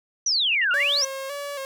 sine exponential two-way sweep, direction down then up, 6110 to 1375 to 6110 Hz, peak -19 dBFS, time 0.26-1.05 s, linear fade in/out 5 ms, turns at 0.72 s
sine tone bursts, 2794 Hz, F7, in tune, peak -26 dBFS, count 4, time 0.52-0.832 s, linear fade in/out 2 ms, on 30 ms, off 64 ms
sawtooth tone with vibrato, 554.4 Hz, C#5, in tune, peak -26 dBFS, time 0.74-1.65 s, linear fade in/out 0 ms, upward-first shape square, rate 1.8 Hz, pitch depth 51 cents each way
effects none

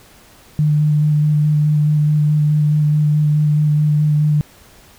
sine tone with vibrato, 150.4 Hz, D3, 42 cents sharp, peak -11 dBFS, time 0.59-4.41 s, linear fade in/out 0 ms, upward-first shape square, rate 4.7 Hz, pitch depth 11 cents each way, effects pink hiss -46 dBFS RMS until 4.98 s

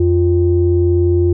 sine tone pair together, 87.31 / 349.6 Hz, F2 / F4, 0 / +2 cents, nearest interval 2 octaves, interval 2402 cents, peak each -12 dBFS, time 0-1.33 s, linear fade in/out 5 ms, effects tanh soft clip ceiling -2 dBFS

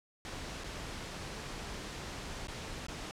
pink noise with dropouts, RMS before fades -42 dBFS, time 0.25-3.11 s, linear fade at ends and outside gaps 0 ms, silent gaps 0.637-0.643 / 2.471-2.483 / 2.867-2.884 s, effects low-pass 7000 Hz 12 dB/octave

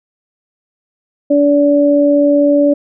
sine tone pair together, 288.1 / 576.2 Hz, D4 / D5, -33 / -33 cents, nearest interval octave, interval 1200 cents, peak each -10 dBFS, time 1.3-2.74 s, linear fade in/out 10 ms, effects none

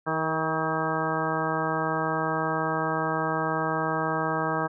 harmonic tone with a mistuned harmonic, 159.4 Hz, D#3, 42 cents sharp, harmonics 1 / 2 / 3 / 4 / 5 / 6 / 7 / 8 / 10, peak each -33 / -33 / -33 / -33 / -33 / -33 / -33 / -33 / -33 dBFS, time 0.06-4.68 s, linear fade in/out 20 ms, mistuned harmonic 3, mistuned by -20 cents, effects none

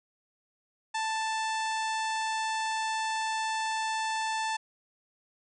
harmonic tone, 882 Hz, A5, 4 cents sharp, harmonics 1 / 2 / 3 / 4 / 5 / 6 / 7 / 8 / 9 / 10, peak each -30 / -36 / -40 / -42 / -44 / -46 / -47 / -48 / -49 / -50 dBFS, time 0.94-4.57 s, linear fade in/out 10 ms, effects none

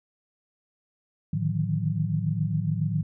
sine tone cluster, 108.9 / 150.6 / 157.9 / 180 Hz, A2 / D3 / D#3 / F#3, -17 / +44 / +26 / -47 cents, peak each -29 / -29 / -28 / -31 dBFS, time 1.33-3.03 s, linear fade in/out 5 ms, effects none

